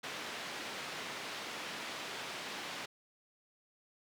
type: band-pass noise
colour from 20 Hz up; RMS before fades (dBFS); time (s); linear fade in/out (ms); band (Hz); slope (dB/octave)
white; -43; 0.03-2.86; 10; 170 to 3300; 12
effects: none